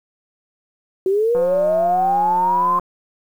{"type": "linear sweep", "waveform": "sine", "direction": "up", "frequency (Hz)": [370, 1059], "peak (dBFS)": -14, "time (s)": [1.06, 2.79], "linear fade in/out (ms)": 2}
{"type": "click train", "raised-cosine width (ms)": 1, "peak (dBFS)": -17, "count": 260, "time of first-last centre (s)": [1.35, 2.797], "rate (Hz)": 179}
{"effects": ["8-bit"]}